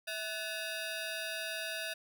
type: ring-modulated tone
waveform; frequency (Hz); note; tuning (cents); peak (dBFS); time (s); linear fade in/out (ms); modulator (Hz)
15% pulse; 1072; C6; +42; -27; 0.07-1.94; 10; 421
effects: none